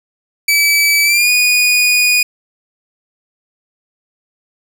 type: tone with pitch glide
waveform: sawtooth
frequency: 2300 to 2465 Hz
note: D7 to D#7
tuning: -37 to -17 cents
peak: -6 dBFS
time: 0.48-2.23 s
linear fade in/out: 5 ms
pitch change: +120 cents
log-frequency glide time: 1.04-1.3 s
effects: none